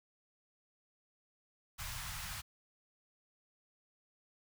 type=band-stop noise; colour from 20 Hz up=pink; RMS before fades=-43 dBFS; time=1.78-2.42 s; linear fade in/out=20 ms; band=140 to 910 Hz; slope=24 dB/octave; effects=none